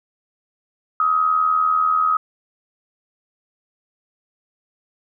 sine tone with amplitude modulation, 1265 Hz, D#6, 28 cents sharp, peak -12 dBFS, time 1-2.17 s, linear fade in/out 2 ms, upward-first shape sine, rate 80.2 Hz, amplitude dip 60%, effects none

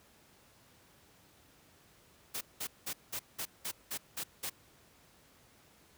white noise bursts, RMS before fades -38 dBFS, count 9, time 2.34-4.499 s, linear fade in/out 10 ms, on 71 ms, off 190 ms, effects pink hiss -63 dBFS RMS until 5.97 s + high-pass 60 Hz 12 dB/octave

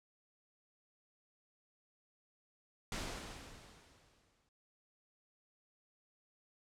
pink noise with exponential decay, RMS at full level -39 dBFS, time 2.92-4.49 s, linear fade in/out 2 ms, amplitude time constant 340 ms, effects noise-tail reverb RT60 0.9 s tail -26 dB re dry + low-pass 8000 Hz 12 dB/octave

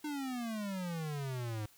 square exponential sweep, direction down, 305.3 to 103.83 Hz, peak -37 dBFS, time 0.04-1.66 s, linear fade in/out 5 ms, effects white hiss -63 dBFS RMS until 1.77 s

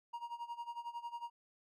triangle tone with tremolo, 944 Hz, A#5, 22 cents sharp, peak -37 dBFS, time 0.13-1.3 s, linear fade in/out 10 ms, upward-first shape sine, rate 11 Hz, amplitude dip 85%, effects none

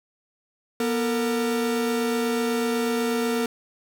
45% pulse tone pair together, 241.1 / 454.1 Hz, B3 / A#4, -41 / -45 cents, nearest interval major seventh, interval 1096 cents, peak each -25 dBFS, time 0.8-3.46 s, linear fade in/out 2 ms, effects none

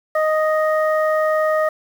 harmonic tone, 622.3 Hz, D#5, in tune, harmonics 1 / 2 / 3, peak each -16 / -22 / -26 dBFS, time 0.15-1.69 s, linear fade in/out 5 ms, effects 7-bit

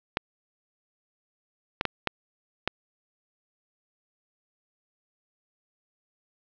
clicks, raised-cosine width 0.3 ms, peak -8 dBFS, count 5, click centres 0.171 / 1.811 / 1.853 / 2.073 / 2.676 s, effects low-pass 5000 Hz 12 dB/octave + 8-bit

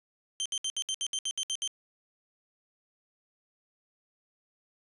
25% pulse tone bursts, 3124 Hz, G7, 7 cents flat, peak -26 dBFS, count 11, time 0.4-1.676 s, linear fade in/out 0 ms, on 56 ms, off 66 ms, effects resampled to 32000 Hz

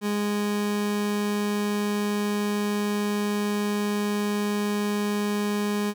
30% pulse tone, 206.7 Hz, G#3, 8 cents flat, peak -21 dBFS, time 0.01-5.94 s, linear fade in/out 50 ms, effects none

